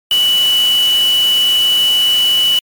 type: tone in noise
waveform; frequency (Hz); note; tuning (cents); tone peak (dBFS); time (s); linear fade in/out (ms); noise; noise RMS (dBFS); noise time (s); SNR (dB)
sine; 2960; F#7; 0; -9; 0.11-2.59; 2; white; -24; 0.11-2.59; +12
effects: MP3 96 kbps